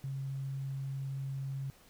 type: tone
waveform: sine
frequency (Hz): 135.8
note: C#3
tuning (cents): -35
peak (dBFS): -35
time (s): 0.04-1.7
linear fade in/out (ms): 0
effects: pink hiss -61 dBFS RMS until 1.89 s